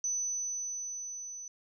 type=tone with level ramp; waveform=sine; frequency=6000 Hz; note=F#8; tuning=23 cents sharp; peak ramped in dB=-29 to -41 dBFS; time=0.04-1.48 s; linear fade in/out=2 ms; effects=none